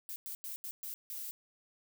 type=noise bursts at uneven times; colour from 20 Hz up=violet; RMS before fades=-42 dBFS; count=6; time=0.09-0.16 / 0.26-0.35 / 0.44-0.56 / 0.64-0.71 / 0.83-0.94 / 1.1-1.31 s; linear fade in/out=0 ms; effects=none